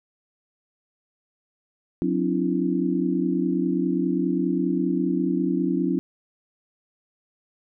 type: tone cluster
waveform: sine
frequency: 181.9 / 262.4 / 292.2 / 337.2 Hz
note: F#3 / C4 / D4 / E4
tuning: -29 / +5 / -9 / +39 cents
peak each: -26 dBFS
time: 2.02-5.99 s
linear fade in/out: 0 ms
effects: none